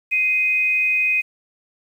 sine tone pair together, 2093 / 2504 Hz, C7 / D#7, 0 / +10 cents, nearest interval minor third, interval 310 cents, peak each -28 / -16 dBFS, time 0.11-1.22 s, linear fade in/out 20 ms, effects 8-bit

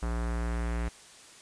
square tone with low-pass filter sweep, 58.27 Hz, A#1, in tune, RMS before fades -31 dBFS, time 0.02-0.89 s, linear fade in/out 10 ms, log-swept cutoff 1400 to 2100 Hz, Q 1.7, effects white hiss -52 dBFS RMS until 1.41 s + resampled to 22050 Hz

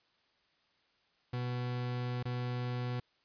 40% pulse tone with dropouts, 123.47 Hz, B2, in tune, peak -33 dBFS, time 1.33-3 s, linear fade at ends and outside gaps 5 ms, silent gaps 2.229-2.253 s, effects white hiss -72 dBFS RMS until 3.24 s + resampled to 11025 Hz

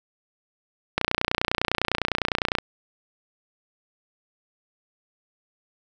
click train, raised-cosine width 0.3 ms, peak -5 dBFS, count 49, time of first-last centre 0.98-2.585 s, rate 29.9 Hz, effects none

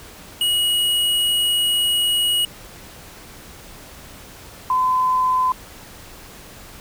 square / sine tone pair in turn, 2902 / 1019.5 Hz, F#7 / C6, -34 / -45 cents, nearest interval octave + tritone, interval 1811 cents, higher first, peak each -17 / -15 dBFS, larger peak second, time 0.41-2.45 / 4.7-5.52 s, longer first, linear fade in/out 2 ms, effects pink hiss -41 dBFS RMS until 6.8 s

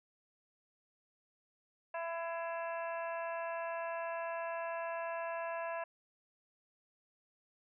harmonic tone with a mistuned harmonic, 333.9 Hz, E4, 22 cents sharp, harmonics 2 / 3 / 4 / 5 / 6 / 7 / 8, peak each -39 / -42 / -52 / -46 / -58 / -57 / -50 dBFS, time 1.94-5.84 s, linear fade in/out 5 ms, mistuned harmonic 6, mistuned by +70 cents, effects none

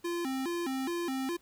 square tone with vibrato, 301.9 Hz, D4, 48 cents sharp, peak -32 dBFS, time 0.04-1.37 s, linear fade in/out 10 ms, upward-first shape square, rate 2.4 Hz, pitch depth 230 cents each way, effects pink hiss -65 dBFS RMS until 1.41 s

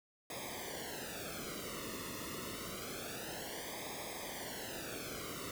pink noise with flanger, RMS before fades -44 dBFS, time 0.3-5.51 s, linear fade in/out 2 ms, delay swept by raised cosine 0.69 to 1.29 ms, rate 0.27 Hz, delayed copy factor -1, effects none

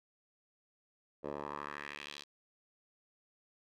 10% pulse tone with band-pass filter sweep, 72.6 Hz, D2, 19 cents flat, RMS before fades -44 dBFS, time 1.23-2.24 s, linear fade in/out 20 ms, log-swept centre 540 to 4200 Hz, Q 2.1, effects none

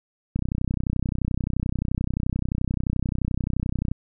click train, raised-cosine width 5 ms, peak -12 dBFS, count 113, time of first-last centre 0.36-3.916 s, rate 31.5 Hz, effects none

